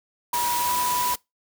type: noise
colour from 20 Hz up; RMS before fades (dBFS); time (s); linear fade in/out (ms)
white; -28; 0.33-1.16; 10
type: tone with pitch glide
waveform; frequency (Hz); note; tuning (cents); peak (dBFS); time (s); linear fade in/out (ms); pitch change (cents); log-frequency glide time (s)
sine; 965 to 984.1; B5 to B5; -40 to -6; -23; 0.33-1.14; 2; +34; 0.58-0.73
effects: noise-tail reverb RT60 0.2 s tail -24 dB re dry